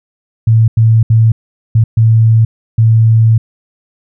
sine tone bursts at uneven times, 112.5 Hz, A2, 39 cents sharp, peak -4 dBFS, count 6, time 0.47-0.68 / 0.77-1.03 / 1.1-1.32 / 1.75-1.84 / 1.97-2.45 / 2.78-3.38 s, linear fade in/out 5 ms, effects none

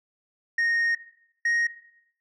sine tone pair in turn, 1856 / 1871.1 Hz, A#6 / A#6, -8 / +6 cents, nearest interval unison, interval 14 cents, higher second, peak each -18 dBFS, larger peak neither, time 0.58-0.95 / 1.45-1.67 s, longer first, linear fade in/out 5 ms, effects noise-tail reverb RT60 0.7 s tail -17 dB re dry + tanh soft clip ceiling -20 dBFS

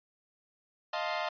sawtooth chord, F dominant seventh, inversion third, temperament equal, 622.3 / 698.5 / 880 / 1046.5 Hz, Eb5 / F5 / A5 / C6, 0 / 0 / 0 / 0 cents, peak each -32 / -32 / -35 / -35 dBFS, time 0.93-1.29 s, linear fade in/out 5 ms, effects resampled to 11025 Hz

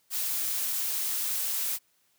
blue noise, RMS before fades -30 dBFS, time 0.1-1.79 s, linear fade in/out 50 ms, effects white hiss -69 dBFS RMS until 2.18 s + high-pass 80 Hz 12 dB/octave

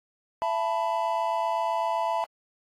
triangle chord, E suspended fourth, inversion none, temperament equal with one note detuned, 670.4 / 880 / 987.8 Hz, E5 / A5 / B5, +29 / 0 / 0 cents, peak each -27 dBFS, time 0.42-2.24 s, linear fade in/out 0 ms, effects AAC 48 kbps

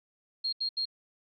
sine tone bursts, 4240 Hz, C8, 22 cents sharp, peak -28 dBFS, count 3, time 0.44-0.855 s, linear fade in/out 10 ms, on 87 ms, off 77 ms, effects none

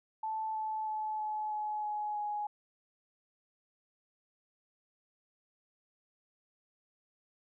sine tone with pitch steps, 876 / 868.9 / 861.9 / 855 / 848.1 / 841.3 / 834.5 Hz, A5 / A5 / A5 / A5 / G#5 / G#5 / G#5, -8 / -22 / -36 / -50 / +36 / +22 / +8 cents, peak -33 dBFS, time 0.23-2.47 s, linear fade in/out 5 ms, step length 320 ms, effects none

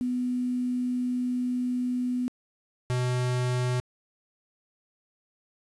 sine / square tone pair in turn, 248.6 / 124.98 Hz, B3 / B2, +12 / +21 cents, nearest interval octave, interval 1191 cents, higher first, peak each -25 dBFS, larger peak neither, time 0.01-2.28 / 2.9-3.8 s, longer first, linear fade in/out 0 ms, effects resampled to 24000 Hz + 9-bit

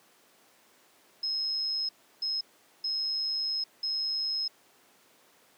sine tone bursts at uneven times, 5150 Hz, E8, 41 cents flat, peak -28 dBFS, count 4, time 1.23-1.89 / 2.22-2.41 / 2.84-3.64 / 3.83-4.48 s, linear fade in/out 5 ms, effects pink hiss -61 dBFS RMS until 5.57 s + high-pass 300 Hz 12 dB/octave

